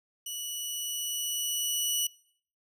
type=tone with level ramp; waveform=15% pulse; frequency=2944 Hz; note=F#7; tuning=9 cents flat; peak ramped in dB=-28 to -19 dBFS; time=0.26-2.07 s; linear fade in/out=5 ms; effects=noise-tail reverb RT60 0.6 s tail -23 dB re dry